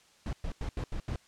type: noise bursts at uneven times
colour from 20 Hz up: brown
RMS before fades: -34 dBFS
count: 6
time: 0.26-0.33 / 0.44-0.52 / 0.61-0.69 / 0.77-0.84 / 0.92-1 / 1.08-1.16 s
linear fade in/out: 2 ms
effects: white hiss -62 dBFS RMS until 1.27 s + low-pass 7000 Hz 12 dB/octave